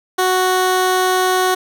15% pulse tone, 370 Hz, F#4, in tune, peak -7 dBFS, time 0.18-1.55 s, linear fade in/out 10 ms, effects none

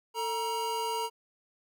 square tone pair together, 446.9 / 947 Hz, A4 / A#5, +27 / +27 cents, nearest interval octave + minor second, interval 1300 cents, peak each -36 / -32 dBFS, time 0.14-1.1 s, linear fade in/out 50 ms, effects none

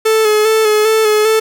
45% pulse tone with vibrato, 432.8 Hz, A4, 29 cents flat, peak -9 dBFS, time 0.05-1.4 s, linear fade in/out 10 ms, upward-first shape square, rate 2.5 Hz, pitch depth 29 cents each way, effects none

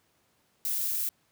violet noise, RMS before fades -30 dBFS, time 0.65-1.09 s, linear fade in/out 2 ms, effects pink hiss -69 dBFS RMS until 1.31 s + high-pass 100 Hz 12 dB/octave

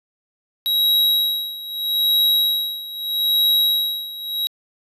square tone with tremolo, 3848 Hz, B7, 46 cents flat, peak -14 dBFS, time 0.66-4.47 s, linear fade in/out 0 ms, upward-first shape sine, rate 0.79 Hz, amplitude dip 85%, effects resampled to 32000 Hz

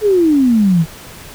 sine exponential sweep, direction down, 439.1 to 155 Hz, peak -8 dBFS, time 0.01-0.86 s, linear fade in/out 50 ms, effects pink hiss -35 dBFS RMS until 1.34 s

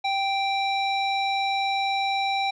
square tone with low-pass filter, 784 Hz, G5, in tune, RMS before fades -25 dBFS, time 0.04-2.51 s, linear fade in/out 10 ms, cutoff 3600 Hz, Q 3.2, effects none

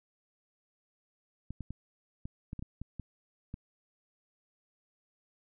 clicks, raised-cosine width 5 ms, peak -27 dBFS, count 10, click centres 1.506 / 1.607 / 1.706 / 2.255 / 2.531 / 2.593 / 2.625 / 2.816 / 2.997 / 3.541 s, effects none

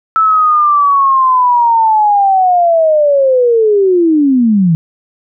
sine linear sweep, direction down, 1318.5 to 156.7 Hz, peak -6 dBFS, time 0.16-4.75 s, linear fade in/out 0 ms, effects none

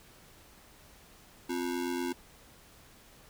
square ring-modulated tone, 306.4 Hz, D#4, 27 cents flat, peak -29 dBFS, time 1.49-2.13 s, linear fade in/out 10 ms, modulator 44.2 Hz, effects pink hiss -57 dBFS RMS until 3.29 s

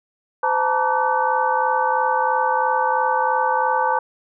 sine tone cluster, 512 / 875 / 938 / 1158 / 1509 Hz, C5 / A5 / A#5 / D6 / F#6, -38 / -10 / +11 / -25 / +34 cents, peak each -24 / -20 / -22 / -26 / -26 dBFS, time 0.43-3.99 s, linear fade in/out 5 ms, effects none

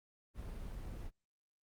brown noise, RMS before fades -44 dBFS, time 0.34-1.11 s, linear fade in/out 50 ms, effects Opus 24 kbps

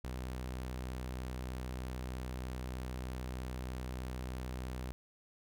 sawtooth tone, 63.2 Hz, B1, 41 cents sharp, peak -35 dBFS, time 0.04-4.92 s, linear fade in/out 0 ms, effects none

